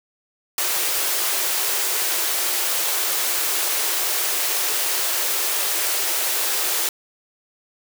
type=high-pass noise; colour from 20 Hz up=white; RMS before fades=-22 dBFS; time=0.58-6.89 s; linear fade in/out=2 ms; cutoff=320 Hz; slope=96 dB/octave; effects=none